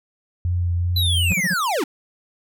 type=tone with vibrato; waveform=sine; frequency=87.7 Hz; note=F2; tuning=8 cents sharp; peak=-18 dBFS; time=0.45-1.32 s; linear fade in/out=0 ms; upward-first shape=triangle; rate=2.6 Hz; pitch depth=23 cents each way
type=linear sweep; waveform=square; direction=down; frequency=4053 to 246.8 Hz; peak=-20 dBFS; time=0.96-1.84 s; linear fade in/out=5 ms
type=tone bursts; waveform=triangle; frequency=180 Hz; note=F#3; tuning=47 cents flat; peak=-19 dBFS; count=4; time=1.3-1.541 s; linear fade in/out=10 ms; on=40 ms; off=27 ms
effects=none